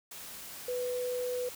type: tone in noise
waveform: sine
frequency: 496.4 Hz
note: B4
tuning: 9 cents sharp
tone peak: -31 dBFS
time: 0.68-1.49 s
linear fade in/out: 5 ms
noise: white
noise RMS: -45 dBFS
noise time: 0.11-1.55 s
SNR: +11 dB
effects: none